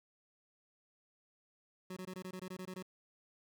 25% pulse tone bursts, 185 Hz, F#3, in tune, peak -39 dBFS, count 11, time 1.9-2.826 s, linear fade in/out 5 ms, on 66 ms, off 20 ms, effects none

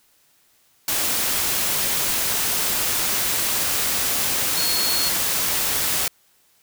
sine tone in noise, 4327 Hz, C#8, 43 cents flat, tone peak -23 dBFS, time 4.57-5.09 s, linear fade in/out 2 ms, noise white, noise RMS -22 dBFS, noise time 0.88-6.08 s, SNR -4 dB, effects white hiss -60 dBFS RMS until 6.62 s

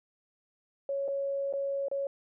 sine tone with dropouts, 554.4 Hz, C#5, in tune, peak -29 dBFS, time 0.89-2.07 s, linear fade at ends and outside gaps 2 ms, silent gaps 1.08-1.084 / 1.527-1.536 / 1.884-1.914 s, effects none

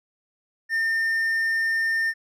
triangle tone, 1810 Hz, A6, 48 cents sharp, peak -19 dBFS, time 0.69-2.14 s, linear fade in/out 50 ms, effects none

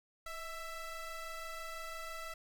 25% pulse ring-modulated tone, 659 Hz, E5, 1 cent flat, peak -35 dBFS, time 0.26-2.34 s, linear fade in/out 5 ms, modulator 672 Hz, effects none

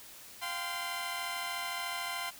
15% pulse chord, F suspended second, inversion none, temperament equal with one note detuned, 698.5 / 784 / 1030.9 Hz, F5 / G5 / C6, 0 / 0 / -26 cents, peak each -34 / -36 / -31 dBFS, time 0.41-2.31 s, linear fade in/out 20 ms, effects white hiss -51 dBFS RMS until 2.39 s

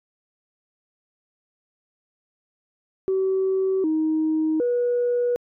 sine tone with pitch steps, 381.1 / 314.1 / 485.6 Hz, G4 / D#4 / B4, -49 / +16 / -29 cents, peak -18 dBFS, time 3.08-5.36 s, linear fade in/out 0 ms, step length 760 ms, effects tanh soft clip ceiling -15 dBFS

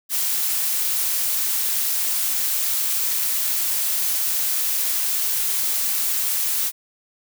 blue noise, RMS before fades -22 dBFS, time 0.09-6.72 s, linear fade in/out 50 ms, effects none

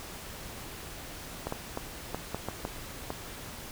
clicks, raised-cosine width 1 ms, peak -18 dBFS, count 8, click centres 1.47 / 1.524 / 1.774 / 2.146 / 2.346 / 2.486 / 2.651 / 3.104 s, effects pink hiss -43 dBFS RMS until 3.71 s

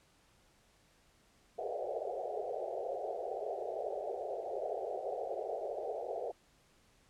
white band-pass noise, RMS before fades -39 dBFS, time 1.58-6.32 s, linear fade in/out 10 ms, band 380 to 760 Hz, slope 96 dB/octave, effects pink hiss -68 dBFS RMS until 7.09 s + low-pass 10000 Hz 12 dB/octave

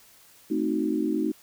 sine chord, A diminished seventh, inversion none, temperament equal, 220 / 261.6 / 311.1 / 370 Hz, A3 / C4 / Eb4 / Gb4, 0 / 0 / 0 / 0 cents, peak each -30 / -30 / -26 / -31 dBFS, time 0.5-1.32 s, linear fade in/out 10 ms, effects white hiss -55 dBFS RMS until 1.42 s

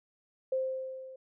sine tone with level ramp, 523.3 Hz, C5, in tune, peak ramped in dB -26 to -45 dBFS, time 0.52-1.16 s, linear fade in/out 5 ms, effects none

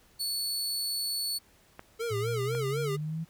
sawtooth tone, 4435 Hz, C#8, in tune, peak -27 dBFS, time 0.19-1.39 s, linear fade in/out 20 ms
clicks, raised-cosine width 0.5 ms, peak -26 dBFS, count 2, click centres 1.794 / 2.55 s
square tone with vibrato, 433.5 Hz, A4, 26 cents flat, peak -31 dBFS, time 1.99-2.97 s, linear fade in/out 20 ms, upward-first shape sine, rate 4 Hz, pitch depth 150 cents each way
sine exponential sweep, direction up, 110 to 165 Hz, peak -31 dBFS, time 2.1-3.25 s, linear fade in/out 20 ms
effects pink hiss -62 dBFS RMS until 3.29 s

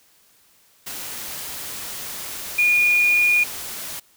sine tone in noise, 2436 Hz, D#7, 37 cents flat, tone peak -14 dBFS, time 2.58-3.44 s, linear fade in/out 10 ms, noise white, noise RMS -32 dBFS, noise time 0.86-4 s, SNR +15 dB, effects white hiss -57 dBFS RMS until 4.16 s

